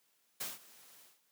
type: noise with ADSR envelope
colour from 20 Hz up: white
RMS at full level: -38 dBFS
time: 0.4-1.2 s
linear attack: 11 ms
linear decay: 170 ms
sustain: -21 dB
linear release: 190 ms
effects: white hiss -74 dBFS RMS until 1.31 s + high-pass 150 Hz 12 dB/octave